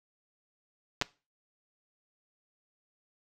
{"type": "clicks", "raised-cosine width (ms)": 0.2, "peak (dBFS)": -10, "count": 2, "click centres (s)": [1.014, 1.021], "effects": ["noise-tail reverb RT60 0.3 s tail -20 dB re dry"]}